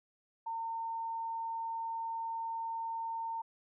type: tone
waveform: sine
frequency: 910 Hz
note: A#5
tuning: 42 cents flat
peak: -35 dBFS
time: 0.46-3.42 s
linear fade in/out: 10 ms
effects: none